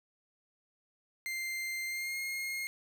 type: tone with pitch glide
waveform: 40% pulse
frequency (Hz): 2093 to 2141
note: C7 to C7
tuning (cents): 0 to +39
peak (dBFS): -34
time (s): 1.26-2.67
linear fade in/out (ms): 0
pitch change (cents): +39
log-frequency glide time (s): 1.87-2.19
effects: 12-bit